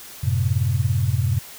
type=chord; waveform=sine; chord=F# diminished; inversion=none; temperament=equal; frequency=92.5 / 110 / 130.81 Hz; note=F#2 / A2 / C3; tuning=0 / 0 / 0 cents; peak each=-22 dBFS; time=0.23-1.39 s; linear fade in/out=10 ms; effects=white hiss -40 dBFS RMS until 1.58 s